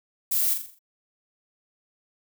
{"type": "noise with echo", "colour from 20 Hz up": "violet", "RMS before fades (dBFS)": -24, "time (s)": [0.31, 0.54], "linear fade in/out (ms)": 10, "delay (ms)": 42, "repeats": 6, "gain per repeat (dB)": -6, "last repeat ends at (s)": 0.792, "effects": []}